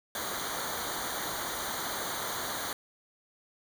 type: noise with comb filter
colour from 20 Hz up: pink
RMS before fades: -35 dBFS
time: 0.15-2.73 s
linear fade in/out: 2 ms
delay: 0.38 ms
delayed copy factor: -0.9
effects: none